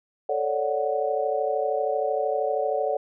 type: chord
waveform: sine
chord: D major seventh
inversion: second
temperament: equal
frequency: 440 / 554.4 / 587.3 / 740 Hz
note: A4 / C#5 / D5 / F#5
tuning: 0 / 0 / 0 / 0 cents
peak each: -28 dBFS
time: 0.29-2.97 s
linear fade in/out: 5 ms
effects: none